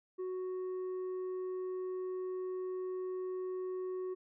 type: tone with tanh clipping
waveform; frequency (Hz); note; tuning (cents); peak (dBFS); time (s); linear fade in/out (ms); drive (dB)
sine; 370; F#4; 0; -37; 0.18-4.15; 20; 4
effects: none